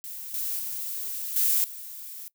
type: noise with level steps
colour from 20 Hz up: violet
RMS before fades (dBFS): -38 / -30 / -33 / -23 / -40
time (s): 0.04-2.28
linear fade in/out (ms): 0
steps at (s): 0.34 / 0.59 / 1.36 / 1.64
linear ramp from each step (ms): 2
effects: noise-tail reverb RT60 0.1 s tail -20 dB re dry